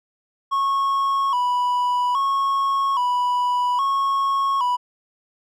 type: tone with vibrato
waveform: triangle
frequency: 1039 Hz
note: C6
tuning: 12 cents flat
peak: -16 dBFS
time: 0.51-4.77 s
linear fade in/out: 20 ms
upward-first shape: square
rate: 0.61 Hz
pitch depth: 94 cents each way
effects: none